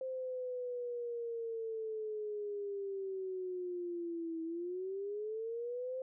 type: linear two-way sweep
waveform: sine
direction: down then up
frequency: 523.3 to 324 to 523.3 Hz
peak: -37 dBFS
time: 0.01-6.02 s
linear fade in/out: 2 ms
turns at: 4.43 s
effects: none